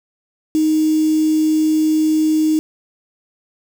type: tone with quantisation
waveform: sine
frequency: 311.5 Hz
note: D#4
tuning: 2 cents sharp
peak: -12 dBFS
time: 0.55-2.59 s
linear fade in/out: 0 ms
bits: 5
effects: none